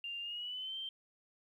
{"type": "tone with pitch glide", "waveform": "sine", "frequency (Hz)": [2794, 3136], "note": ["F7", "G7"], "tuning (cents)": [0, 0], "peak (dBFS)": -39, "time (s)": [0.04, 0.89], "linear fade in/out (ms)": 2, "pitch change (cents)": 200, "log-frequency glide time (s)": [0.21, 0.77], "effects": ["12-bit"]}